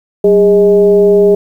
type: tone with frequency modulation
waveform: sine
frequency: 407.3 Hz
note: G#4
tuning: 34 cents flat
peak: -4 dBFS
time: 0.24-1.35 s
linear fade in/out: 5 ms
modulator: 219 Hz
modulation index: 0.58
effects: 7-bit